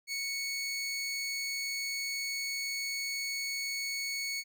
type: tone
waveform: 20% pulse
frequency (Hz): 2217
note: C#7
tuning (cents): 0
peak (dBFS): -28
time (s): 0.07-4.44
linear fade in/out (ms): 50
effects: none